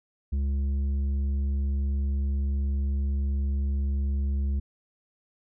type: tone with tanh clipping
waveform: sine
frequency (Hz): 69.3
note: C#2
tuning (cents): 0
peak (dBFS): -25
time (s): 0.32-4.6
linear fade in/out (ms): 10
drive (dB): 7
effects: none